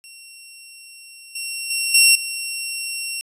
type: tone with level steps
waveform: 15% pulse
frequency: 2734 Hz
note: F7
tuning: 37 cents flat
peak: -33 / -19 / -13 / -3 / -18 dBFS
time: 0.04-3.21 s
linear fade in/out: 0 ms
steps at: 1.35 / 1.7 / 1.94 / 2.15 s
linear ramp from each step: 5 ms
effects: resampled to 32000 Hz